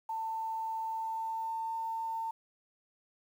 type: tone with pitch glide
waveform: sine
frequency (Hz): 892 to 901.8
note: A5 to A5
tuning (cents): +23 to +42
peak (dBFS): -33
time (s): 0.09-2.31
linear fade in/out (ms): 5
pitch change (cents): +19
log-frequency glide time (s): 0.87-1.8
effects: 10-bit